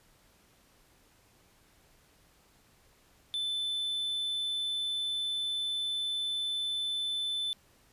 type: tone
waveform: triangle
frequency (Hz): 3520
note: A7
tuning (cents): 0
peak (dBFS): -29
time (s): 3.34-7.53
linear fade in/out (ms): 0
effects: pink hiss -64 dBFS RMS until 7.92 s + resampled to 32000 Hz